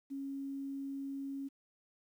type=tone with quantisation; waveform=sine; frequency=275 Hz; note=C#4; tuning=14 cents flat; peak=-38 dBFS; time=0.1-1.49 s; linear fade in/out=20 ms; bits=11; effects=none